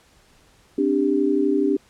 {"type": "chord", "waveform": "sine", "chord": "C suspended second", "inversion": "none", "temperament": "equal with one note detuned", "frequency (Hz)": [261.6, 293.7, 394.5], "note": ["C4", "D4", "G4"], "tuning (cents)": [0, 0, 11], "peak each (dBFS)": [-24, -20, -21], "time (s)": [0.78, 1.77], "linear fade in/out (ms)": 5, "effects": ["pink hiss -56 dBFS RMS until 1.89 s", "low-pass 10000 Hz 12 dB/octave"]}